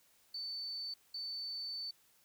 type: tone bursts at uneven times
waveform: sine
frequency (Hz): 4522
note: C#8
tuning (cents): +34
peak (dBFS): -39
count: 2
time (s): 0.34-0.94 / 1.14-1.91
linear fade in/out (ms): 5
effects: white hiss -69 dBFS RMS until 2.24 s